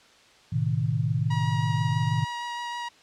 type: chord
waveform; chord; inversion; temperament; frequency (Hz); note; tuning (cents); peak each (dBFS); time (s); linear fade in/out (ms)
sine; A diminished; none; equal with one note detuned; 110 / 128.64 / 155.56; A2 / C3 / Eb3; 0 / -29 / 0; -27; 0.52-2.25; 10
type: tone with vibrato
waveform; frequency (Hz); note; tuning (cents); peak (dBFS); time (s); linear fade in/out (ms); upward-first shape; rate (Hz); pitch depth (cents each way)
sawtooth; 956; A#5; +43; -27; 1.3-2.89; 10; triangle; 6.3; 10
effects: white hiss -55 dBFS RMS until 3.02 s + low-pass 5000 Hz 12 dB/octave